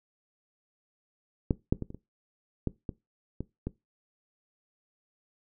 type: clicks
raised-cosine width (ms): 3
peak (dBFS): -11 / -10 / -20 / -29 / -29 / -15 / -21 / -21 / -19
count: 9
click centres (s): 1.508 / 1.725 / 1.823 / 1.904 / 1.946 / 2.673 / 2.892 / 3.406 / 3.67
effects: noise-tail reverb RT60 0.2 s tail -19 dB re dry